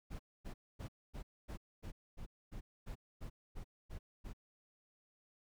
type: noise bursts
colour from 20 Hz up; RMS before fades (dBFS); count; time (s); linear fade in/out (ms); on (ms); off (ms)
brown; -45; 13; 0.1-4.335; 20; 95; 250
effects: none